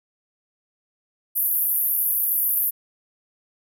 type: band-pass noise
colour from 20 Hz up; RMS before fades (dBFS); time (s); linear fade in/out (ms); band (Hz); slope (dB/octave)
white; -22; 1.35-2.71; 20; 11000 to 15000; 96
effects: none